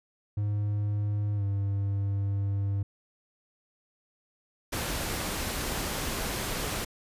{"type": "tone with pitch glide", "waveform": "triangle", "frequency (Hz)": [103.5, 99.57], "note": ["G#2", "G2"], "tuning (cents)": [-5, 28], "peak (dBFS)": -24, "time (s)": [0.37, 2.83], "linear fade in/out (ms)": 5, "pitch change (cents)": -67, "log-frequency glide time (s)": [1.35, 1.43]}
{"type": "noise", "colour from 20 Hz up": "pink", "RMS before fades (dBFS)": -32, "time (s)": [4.72, 6.85], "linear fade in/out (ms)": 10}
{"effects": ["resampled to 32000 Hz"]}